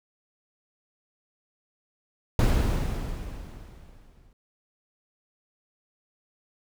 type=noise with exponential decay; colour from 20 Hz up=brown; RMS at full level=-18 dBFS; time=2.39-4.33 s; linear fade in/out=2 ms; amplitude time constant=420 ms; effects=none